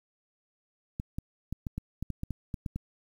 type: clicks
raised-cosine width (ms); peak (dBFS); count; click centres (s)
5; -21; 12; 0.999 / 1.185 / 1.526 / 1.668 / 1.78 / 2.026 / 2.103 / 2.234 / 2.307 / 2.542 / 2.662 / 2.76
effects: 9-bit